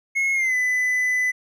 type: tone with pitch glide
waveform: triangle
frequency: 2171 to 2002 Hz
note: C#7 to B6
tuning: -37 to +23 cents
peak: -17 dBFS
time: 0.15-1.32 s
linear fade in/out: 20 ms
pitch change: -140 cents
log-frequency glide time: 0.34-0.55 s
effects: none